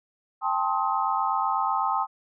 sine chord, A half-diminished seventh, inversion third, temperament just, 792 / 880 / 1056 / 1267.2 Hz, G5 / A5 / C6 / Eb6, +18 / 0 / +16 / +31 cents, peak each -28 dBFS, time 0.41-2.07 s, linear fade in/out 50 ms, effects none

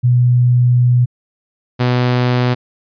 sine / sawtooth tone pair in turn, 123.1 / 124.03 Hz, B2 / B2, -5 / +8 cents, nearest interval unison, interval 13 cents, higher second, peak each -8 dBFS, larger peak neither, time 0.03-1.06 / 1.79-2.55 s, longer first, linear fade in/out 20 ms, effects resampled to 11025 Hz

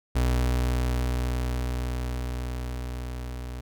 35% pulse tone with level ramp, 61.74 Hz, B1, in tune, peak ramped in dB -19 to -32 dBFS, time 0.15-3.61 s, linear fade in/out 10 ms, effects none

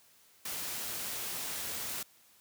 white noise, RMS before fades -38 dBFS, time 0.45-2.03 s, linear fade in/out 5 ms, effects white hiss -63 dBFS RMS until 2.4 s + high-pass 60 Hz 12 dB/octave

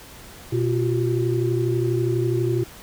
sine tone cluster, 121.6 / 347.3 / 379.5 Hz, B2 / F4 / F#4, -26 / -10 / +44 cents, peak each -22 / -23 / -26 dBFS, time 0.52-2.64 s, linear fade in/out 10 ms, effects pink hiss -43 dBFS RMS until 2.82 s

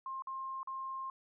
sine tone with dropouts, 1062 Hz, C6, 25 cents sharp, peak -38 dBFS, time 0.06-1.1 s, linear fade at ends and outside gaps 2 ms, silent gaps 0.222-0.271 / 0.631-0.673 s, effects none

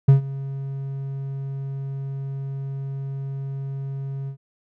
triangle tone with ADSR envelope, 136.7 Hz, C#3, 24 cents flat, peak -5 dBFS, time 0.08-4.37 s, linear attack 8 ms, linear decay 120 ms, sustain -20 dB, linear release 88 ms, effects none

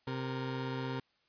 20% pulse tone pair together, 130.82 / 466.2 Hz, C3 / A#4, 0 / 0 cents, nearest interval octave + minor seventh, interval 2200 cents, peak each -31 / -37 dBFS, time 0.07-1 s, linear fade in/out 5 ms, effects white hiss -73 dBFS RMS until 1.28 s + resampled to 11025 Hz

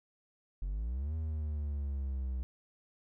triangle exponential two-way sweep, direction up then down, 43.71 to 80.4 to 62.9 Hz, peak -31 dBFS, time 0.62-2.43 s, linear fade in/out 0 ms, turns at 1.15 s, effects none

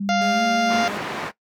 sine tone with pitch glide, 198.8 to 227 Hz, G3 to A#3, +25 to -46 cents, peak -23 dBFS, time 0-0.84 s, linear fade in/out 10 ms, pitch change +229 cents, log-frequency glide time 0.25-0.44 s
harmonic tone, 698.5 Hz, F5, in tune, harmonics 1 / 2 / 3 / 4 / 5 / 6 / 7 / 8 / 9, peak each -20 / -26 / -30 / -32 / -34 / -36 / -37 / -38 / -39 dBFS, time 0.09-0.88 s, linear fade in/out 0 ms
20% pulse tone with vibrato, 202.6 Hz, G#3, 43 cents flat, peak -26 dBFS, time 0.21-0.98 s, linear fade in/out 5 ms, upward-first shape sine, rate 5.6 Hz, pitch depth 38 cents each way
white band-pass noise, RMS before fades -29 dBFS, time 0.68-1.32 s, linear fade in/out 50 ms, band 130 to 1600 Hz, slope 12 dB/octave
effects noise-tail reverb RT60 0.1 s tail -18 dB re dry

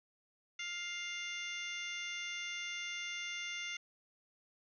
harmonic tone, 700 Hz, F5, 4 cents sharp, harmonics 2 / 3 / 4 / 5 / 6 / 7 / 8 / 9, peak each -50 / -42 / -45 / -48 / -59 / -61 / -54 / -51 dBFS, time 0.59-3.77 s, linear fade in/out 5 ms, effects none

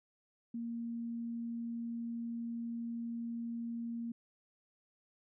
sine tone, 233.1 Hz, A#3, in tune, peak -37 dBFS, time 0.54-4.12 s, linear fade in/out 5 ms, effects none

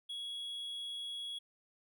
triangle tone, 3339 Hz, G#7, 9 cents sharp, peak -38 dBFS, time 0.09-1.39 s, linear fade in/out 10 ms, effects none

